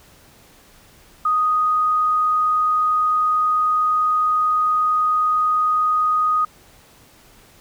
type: tone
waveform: sine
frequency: 1244.5 Hz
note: D#6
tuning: in tune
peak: -15 dBFS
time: 1.25-6.45 s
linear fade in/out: 5 ms
effects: pink hiss -50 dBFS RMS until 7.6 s